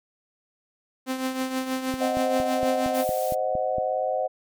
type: tone with tremolo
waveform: sawtooth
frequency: 260.3 Hz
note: C4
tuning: 9 cents flat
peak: -19 dBFS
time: 1.06-3.05 s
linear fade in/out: 50 ms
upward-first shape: triangle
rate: 6.3 Hz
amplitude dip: 65%
type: click train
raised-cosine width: 3 ms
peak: -21 dBFS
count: 9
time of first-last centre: 1.94-3.783 s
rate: 4.34 Hz
type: chord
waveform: sine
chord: C diminished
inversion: none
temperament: equal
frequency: 523.3 / 622.3 / 740 Hz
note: C5 / Eb5 / Gb5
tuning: 0 / 0 / 0 cents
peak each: -27 dBFS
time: 2-4.28 s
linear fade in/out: 20 ms
type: noise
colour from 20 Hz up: blue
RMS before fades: -37 dBFS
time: 2.94-3.35 s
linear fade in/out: 10 ms
effects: MP3 96 kbps